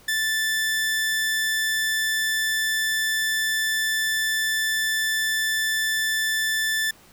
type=tone; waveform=sawtooth; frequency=1760 Hz; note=A6; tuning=in tune; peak=-18 dBFS; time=0.08-6.91 s; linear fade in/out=5 ms; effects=pink hiss -52 dBFS RMS until 7.12 s